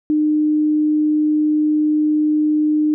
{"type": "tone", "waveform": "sine", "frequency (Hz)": 303.8, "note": "D#4", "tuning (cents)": -41, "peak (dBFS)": -13, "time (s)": [0.1, 2.94], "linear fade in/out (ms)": 0, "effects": []}